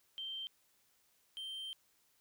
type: tone pair in turn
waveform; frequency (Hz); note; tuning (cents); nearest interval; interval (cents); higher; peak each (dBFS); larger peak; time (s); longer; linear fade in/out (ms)
sine / triangle; 3136 / 3136; G7 / G7; 0 / 0; unison; 0; neither; -40 / -40; neither; 0.18-0.47 / 1.37-1.73; second; 0
effects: white hiss -73 dBFS RMS until 2.2 s